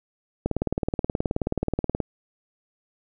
click train, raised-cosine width 2 ms, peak -10 dBFS, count 30, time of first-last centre 0.46-2.003 s, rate 18.8 Hz, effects none

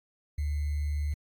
sine tone with sample-and-hold, 73.42 Hz, D2, in tune, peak -27 dBFS, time 0.38-1.14 s, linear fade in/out 5 ms, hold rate 2100 Hz, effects AAC 64 kbps

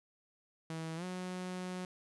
sawtooth tone with pitch glide, 161.8 to 182.67 Hz, E3 to F#3, -32 to -22 cents, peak -35 dBFS, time 0.7-1.85 s, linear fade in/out 2 ms, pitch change +210 cents, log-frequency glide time 0.96-1.04 s, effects resampled to 24000 Hz

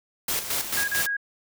white noise with tremolo, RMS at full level -26 dBFS, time 0.28-1.07 s, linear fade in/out 5 ms, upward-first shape square, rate 4.5 Hz, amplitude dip 60%
sine tone bursts, 1643 Hz, G#6, 19 cents flat, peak -24 dBFS, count 3, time 0.77-1.168 s, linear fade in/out 5 ms, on 110 ms, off 34 ms
effects none

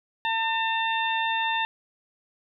harmonic tone, 901 Hz, A5, 41 cents sharp, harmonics 1 / 2 / 3 / 4, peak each -26 / -29 / -31 / -32 dBFS, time 0.25-1.65 s, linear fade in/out 0 ms, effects none

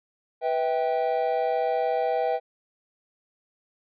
triangle chord, E minor, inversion second, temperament equal with one note detuned, 493.9 / 647.6 / 784 Hz, B4 / E5 / G5, 0 / -31 / 0 cents, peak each -25 dBFS, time 0.41-2.4 s, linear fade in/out 50 ms, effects resampled to 11025 Hz

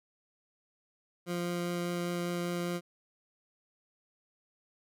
20% pulse tone with vibrato, 174.61 Hz, F3, in tune, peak -27 dBFS, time 1.26-2.81 s, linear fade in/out 50 ms, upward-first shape triangle, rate 5 Hz, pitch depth 8 cents each way, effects none

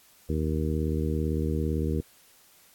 harmonic tone, 77.78 Hz, D#2, in tune, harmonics 1 / 2 / 3 / 4 / 5 / 6, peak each -28 / -31 / -33 / -34 / -35 / -36 dBFS, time 0.29-2.01 s, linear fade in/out 5 ms, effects white hiss -58 dBFS RMS until 2.74 s + AAC 64 kbps

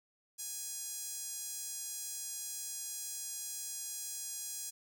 sawtooth tone with high-pass filter, 829 Hz, G#5, 3 cents flat, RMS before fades -42 dBFS, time 0.38-4.71 s, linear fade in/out 20 ms, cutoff 7100 Hz, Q 2.1, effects none

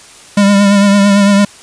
square tone with vibrato, 200.9 Hz, G3, 43 cents sharp, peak -6 dBFS, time 0.37-1.45 s, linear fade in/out 5 ms, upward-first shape triangle, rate 8.9 Hz, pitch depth 41 cents each way, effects white hiss -37 dBFS RMS until 1.62 s + resampled to 22050 Hz

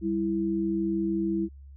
sine tone pair together, 195.98 / 329.6 Hz, G3 / E4, 0 / 0 cents, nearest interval major sixth, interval 900 cents, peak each -29 / -26 dBFS, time 0.01-1.49 s, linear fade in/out 50 ms, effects added 69 Hz sine -44 dBFS peak until 1.76 s

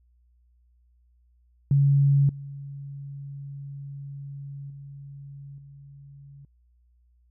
sine tone with level steps, 140 Hz, C#3, 18 cents sharp, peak -16 / -35 / -39 / -44 dBFS, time 1.71-6.45 s, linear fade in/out 2 ms, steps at 2.29 / 4.7 / 5.58 s, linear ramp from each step 2 ms, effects added 60 Hz sine -59 dBFS peak until 7.3 s

